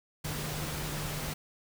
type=tone in noise; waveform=sine; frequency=151.4 Hz; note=D#3; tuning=47 cents flat; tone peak=-38 dBFS; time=0.24-1.34 s; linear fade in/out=10 ms; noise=pink; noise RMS=-37 dBFS; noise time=0.24-1.34 s; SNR=-4 dB; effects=none